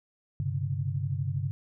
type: chord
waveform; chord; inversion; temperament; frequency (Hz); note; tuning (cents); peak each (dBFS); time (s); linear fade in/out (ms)
sine; G suspended fourth; none; equal with one note detuned; 98 / 130.81 / 143.15; G2 / C3 / D3; 0 / 0 / -44; -32; 0.4-1.51; 0
effects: none